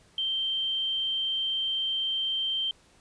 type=tone; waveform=sine; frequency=3136 Hz; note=G7; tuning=in tune; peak=-26 dBFS; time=0.18-2.71 s; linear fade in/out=2 ms; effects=pink hiss -60 dBFS RMS until 3 s + resampled to 22050 Hz